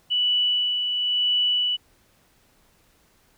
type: tone with tremolo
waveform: sine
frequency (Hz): 2960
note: F#7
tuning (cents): 0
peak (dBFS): -18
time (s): 0.1-1.77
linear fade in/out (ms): 20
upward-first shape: sine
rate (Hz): 0.97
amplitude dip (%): 40
effects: pink hiss -61 dBFS RMS until 3.37 s